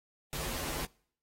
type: noise with comb filter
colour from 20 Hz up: pink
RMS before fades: -37 dBFS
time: 0.33-0.85 s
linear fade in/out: 0 ms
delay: 10 ms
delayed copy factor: -1
effects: noise-tail reverb RT60 0.6 s tail -25 dB re dry + AAC 48 kbps